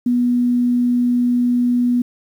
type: tone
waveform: sine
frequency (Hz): 244.2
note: B3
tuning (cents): -19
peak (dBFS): -13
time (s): 0.06-2.02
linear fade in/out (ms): 5
effects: 8-bit